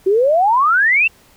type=exponential sweep; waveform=sine; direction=up; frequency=366.8 to 2771 Hz; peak=-10 dBFS; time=0.06-1.08 s; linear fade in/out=10 ms; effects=pink hiss -50 dBFS RMS until 1.36 s